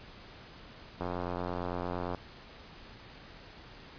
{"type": "click train", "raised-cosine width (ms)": 1, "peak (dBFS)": -21, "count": 102, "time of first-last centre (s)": [1.01, 2.147], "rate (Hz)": 88.8, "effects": ["pink hiss -51 dBFS RMS until 3.98 s", "resampled to 11025 Hz"]}